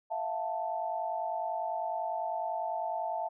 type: tone cluster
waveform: sine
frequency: 660 / 710 / 882 Hz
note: E5 / F5 / A5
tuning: +2 / +28 / +4 cents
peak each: -36 / -36 / -35 dBFS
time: 0.1-3.29 s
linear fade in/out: 20 ms
effects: none